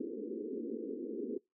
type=band-pass noise; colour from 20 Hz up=white; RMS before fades=-40 dBFS; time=0-1.38 s; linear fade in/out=5 ms; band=220 to 470 Hz; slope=96 dB/octave; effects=noise-tail reverb RT60 0.2 s tail -24 dB re dry